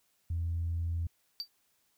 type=tone; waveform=sine; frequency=84.1 Hz; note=E2; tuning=35 cents sharp; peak=-29 dBFS; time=0.3-1.07 s; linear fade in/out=5 ms
type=tone with exponential decay; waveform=triangle; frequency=4638 Hz; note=D8; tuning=22 cents flat; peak=-28 dBFS; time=1.4-1.48 s; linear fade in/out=0 ms; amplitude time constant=17 ms
effects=tanh soft clip ceiling -26 dBFS + white hiss -73 dBFS RMS until 1.97 s